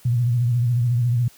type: tone with vibrato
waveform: sine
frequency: 120.5 Hz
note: B2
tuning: 42 cents flat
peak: -16 dBFS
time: 0.05-1.28 s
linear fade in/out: 5 ms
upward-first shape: sine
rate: 14 Hz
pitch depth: 68 cents each way
effects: white hiss -51 dBFS RMS until 1.37 s + high-pass 60 Hz 12 dB/octave

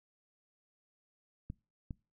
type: clicks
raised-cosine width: 5 ms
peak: -28 dBFS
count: 2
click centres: 1.501 / 1.908 s
effects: noise-tail reverb RT60 0.3 s tail -24 dB re dry

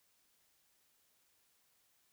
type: silence
effects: white hiss -74 dBFS RMS until 2.12 s

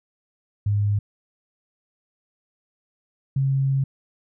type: tone pair in turn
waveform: sine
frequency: 102.7 / 135.75 Hz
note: G#2 / C#3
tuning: -19 / -36 cents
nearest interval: perfect fourth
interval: 483 cents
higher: second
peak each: -18 / -18 dBFS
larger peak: neither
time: 0.66-0.99 / 3.36-3.84 s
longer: second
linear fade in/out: 5 ms
effects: none

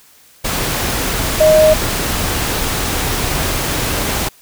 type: tone in noise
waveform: sine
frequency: 622.3 Hz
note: D#5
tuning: in tune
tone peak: -6 dBFS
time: 1.4-1.74 s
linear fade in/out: 10 ms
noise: pink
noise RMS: -18 dBFS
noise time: 0.44-4.29 s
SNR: +9 dB
effects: white hiss -47 dBFS RMS until 4.41 s

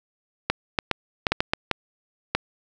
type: clicks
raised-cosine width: 0.3 ms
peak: -4 dBFS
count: 9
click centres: 0.5 / 0.788 / 0.913 / 1.268 / 1.32 / 1.405 / 1.535 / 1.713 / 2.35 s
effects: none

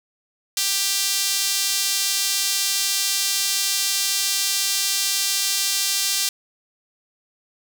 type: tone with high-pass filter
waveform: sawtooth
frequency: 393.3 Hz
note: G4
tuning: 6 cents sharp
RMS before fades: -22 dBFS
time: 0.57-6.29 s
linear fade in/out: 2 ms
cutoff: 4500 Hz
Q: 1.1
effects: none

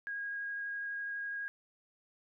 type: tone with vibrato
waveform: sine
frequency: 1637 Hz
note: G#6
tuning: 25 cents flat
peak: -36 dBFS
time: 0.07-1.48 s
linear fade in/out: 0 ms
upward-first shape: sine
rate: 12 Hz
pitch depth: 9 cents each way
effects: none

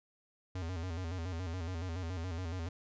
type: tone with vibrato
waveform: square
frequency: 87.31 Hz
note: F2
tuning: in tune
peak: -37 dBFS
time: 0.55-2.69 s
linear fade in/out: 5 ms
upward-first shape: square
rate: 7.1 Hz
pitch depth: 99 cents each way
effects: resampled to 16000 Hz

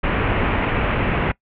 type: low-pass noise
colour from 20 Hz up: pink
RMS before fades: -20 dBFS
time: 0.03-1.32 s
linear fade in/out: 10 ms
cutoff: 2800 Hz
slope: 48 dB/octave
effects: noise-tail reverb RT60 0.1 s tail -22 dB re dry

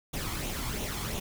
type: noise with flanger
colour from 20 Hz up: pink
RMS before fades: -34 dBFS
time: 0.13-1.2 s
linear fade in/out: 10 ms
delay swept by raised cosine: 0.3 to 0.95 ms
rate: 2.9 Hz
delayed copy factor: +0.55
effects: none

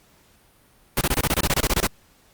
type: noise bursts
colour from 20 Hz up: pink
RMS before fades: -20 dBFS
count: 14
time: 0.97-1.869 s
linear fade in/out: 2 ms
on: 41 ms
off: 25 ms
effects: pink hiss -57 dBFS RMS until 2.33 s + Opus 48 kbps

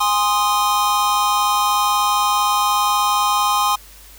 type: chord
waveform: square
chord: Ab major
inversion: none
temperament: equal with one note detuned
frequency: 822.5 / 1046.5 / 1244.5 Hz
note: Ab5 / C6 / Eb6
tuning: -17 / 0 / 0 cents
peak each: -21 / -19 / -21 dBFS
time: 0-3.76 s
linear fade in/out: 10 ms
effects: added 50 Hz sine -44 dBFS peak until 4.18 s + white hiss -44 dBFS RMS until 4.18 s

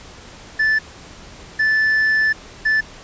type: tone bursts at uneven times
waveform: triangle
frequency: 1752 Hz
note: A6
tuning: 8 cents flat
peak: -12 dBFS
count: 3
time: 0.59-0.79 / 1.59-2.33 / 2.65-2.81 s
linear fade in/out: 10 ms
effects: pink hiss -40 dBFS RMS until 3.03 s + resampled to 16000 Hz

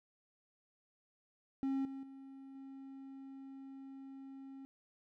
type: tone with level steps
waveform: triangle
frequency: 270 Hz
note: C#4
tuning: 45 cents flat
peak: -31 / -41 / -48 / -46 dBFS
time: 1.63-4.65 s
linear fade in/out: 0 ms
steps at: 1.85 / 2.03 / 2.55 s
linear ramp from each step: 2 ms
effects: none

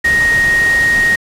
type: tone in noise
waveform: sine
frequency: 1870 Hz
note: A#6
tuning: 5 cents sharp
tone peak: -9 dBFS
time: 0.04-1.16 s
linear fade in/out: 10 ms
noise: pink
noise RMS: -23 dBFS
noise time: 0.04-1.16 s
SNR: +11 dB
effects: low-pass 11000 Hz 12 dB/octave

